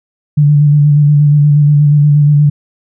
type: tone with vibrato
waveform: sine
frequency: 146.83 Hz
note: D3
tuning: in tune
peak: -4 dBFS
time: 0.37-2.5 s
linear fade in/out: 10 ms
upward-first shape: square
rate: 8.4 Hz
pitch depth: 23 cents each way
effects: none